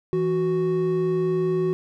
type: tone pair together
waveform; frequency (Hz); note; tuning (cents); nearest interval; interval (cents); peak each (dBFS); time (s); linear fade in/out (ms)
triangle; 164.82 / 370; E3 / F#4; 0 / 0; octave + major second; 1400; -24 / -19; 0.13-1.73; 0
effects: none